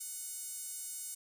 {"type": "tone with high-pass filter", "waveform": "sawtooth", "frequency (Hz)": 737, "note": "F#5", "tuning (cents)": -7, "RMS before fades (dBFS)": -43, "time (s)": [0, 1.15], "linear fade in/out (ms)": 10, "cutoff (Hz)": 8200, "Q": 2.3, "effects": []}